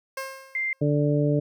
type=tone with exponential decay; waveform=15% pulse; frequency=534 Hz; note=C5; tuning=35 cents sharp; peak=-22 dBFS; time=0.17-0.82 s; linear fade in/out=5 ms; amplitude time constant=140 ms
type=tone; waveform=sine; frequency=2093 Hz; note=C7; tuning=in tune; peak=-24 dBFS; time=0.55-0.73 s; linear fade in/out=2 ms
type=harmonic tone; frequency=146.6 Hz; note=D3; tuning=3 cents flat; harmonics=1 / 2 / 3 / 4; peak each=-22 / -25 / -27 / -28 dBFS; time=0.81-1.4 s; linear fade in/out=10 ms
effects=none